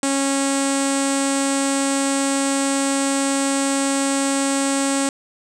sawtooth tone with low-pass filter, 274.7 Hz, C#4, 16 cents flat, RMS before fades -20 dBFS, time 0.03-5.09 s, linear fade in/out 2 ms, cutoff 8200 Hz, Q 7.3, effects none

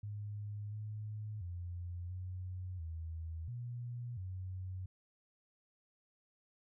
sine tone with pitch steps, 103.7 / 106.4 / 87.8 / 91.7 / 81.4 / 120.6 / 92.9 Hz, G#2 / G#2 / F2 / F#2 / E2 / B2 / F#2, -2 / +42 / +10 / -15 / -21 / -41 / +7 cents, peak -40 dBFS, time 0.03-4.86 s, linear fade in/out 5 ms, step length 690 ms, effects none

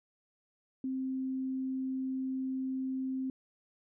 sine tone, 262.3 Hz, C4, 4 cents sharp, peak -32 dBFS, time 0.84-3.3 s, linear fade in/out 2 ms, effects none

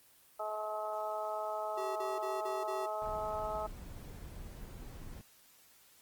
harmonic tone, 213.7 Hz, G#3, 50 cents sharp, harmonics 2 / 3 / 4 / 5 / 6, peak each -47 / -38 / -40 / -48 / -42 dBFS, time 0.39-3.67 s, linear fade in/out 10 ms
square tone bursts, 385.9 Hz, G4, 27 cents flat, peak -40 dBFS, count 5, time 1.77-2.864 s, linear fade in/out 10 ms, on 190 ms, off 36 ms
brown noise, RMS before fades -47 dBFS, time 3.02-5.21 s, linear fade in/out 0 ms
effects white hiss -63 dBFS RMS until 6.01 s + Opus 24 kbps

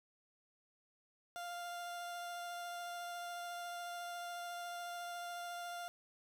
30% pulse tone with vibrato, 698.5 Hz, F5, in tune, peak -40 dBFS, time 1.36-5.88 s, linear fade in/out 0 ms, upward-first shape triangle, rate 14 Hz, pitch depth 11 cents each way, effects none

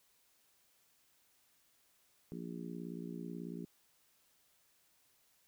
harmonic tone, 58.27 Hz, A#1, in tune, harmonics 3 / 4 / 5 / 6 / 7, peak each -45 / -47 / -49 / -51 / -52 dBFS, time 2.32-3.65 s, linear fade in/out 0 ms, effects white hiss -72 dBFS RMS until 5.47 s

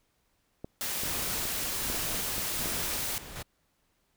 clicks, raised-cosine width 2 ms, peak -24 dBFS, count 8, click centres 0.645 / 1.035 / 1.454 / 1.9 / 1.947 / 2.147 / 2.381 / 2.658 s
white noise, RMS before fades -33 dBFS, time 0.81-3.18 s, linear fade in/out 0 ms
pink noise with tremolo, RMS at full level -39 dBFS, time 1.05-3.43 s, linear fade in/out 10 ms, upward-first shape square, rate 1.3 Hz, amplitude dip 45%
effects pink hiss -73 dBFS RMS until 4.16 s

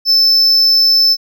triangle tone, 5274 Hz, E8, in tune, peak -6 dBFS, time 0.05-1.17 s, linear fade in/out 50 ms, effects none

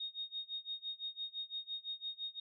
sine tone with tremolo, 3718 Hz, A#7, 5 cents flat, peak -37 dBFS, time 0-2.4 s, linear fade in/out 5 ms, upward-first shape sine, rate 5.9 Hz, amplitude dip 95%, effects none

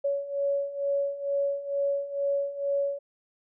sine beating tone pair, 560 / 562.2 Hz, C#5 / C#5, +18 / +24 cents, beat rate 2.2 Hz, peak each -31 / -27 dBFS, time 0.04-2.99 s, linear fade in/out 10 ms, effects none

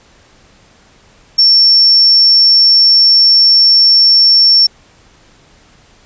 sine tone, 5440 Hz, F8, 46 cents flat, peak -4 dBFS, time 1.38-4.67 s, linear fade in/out 10 ms, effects pink hiss -46 dBFS RMS until 6.05 s + resampled to 16000 Hz

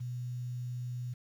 sine tone with quantisation, 123.47 Hz, B2, in tune, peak -35 dBFS, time 0-1.14 s, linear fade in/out 10 ms, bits 10, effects none

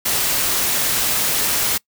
white noise, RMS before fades -19 dBFS, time 0.05-1.78 s, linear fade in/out 10 ms, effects noise-tail reverb RT60 0.1 s tail -24 dB re dry

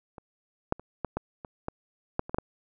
clicks, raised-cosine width 1 ms, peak -29 / -10 / -30 / -15 / -15 / -25 / -17 / -11 / -26 / -13 / -13 dBFS, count 11, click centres 0.182 / 0.724 / 0.796 / 1.047 / 1.17 / 1.448 / 1.684 / 2.194 / 2.295 / 2.345 / 2.385 s, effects none

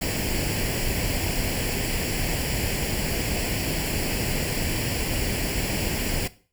pink noise with comb filter, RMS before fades -26 dBFS, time 0.01-6.28 s, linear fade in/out 10 ms, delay 0.4 ms, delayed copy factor +0.7, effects noise-tail reverb RT60 0.4 s tail -17 dB re dry

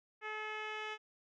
10% pulse tone with low-pass filter sweep, 429.6 Hz, A4, 41 cents flat, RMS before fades -42 dBFS, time 0.21-0.98 s, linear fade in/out 50 ms, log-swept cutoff 2200 to 3400 Hz, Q 1.7, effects none

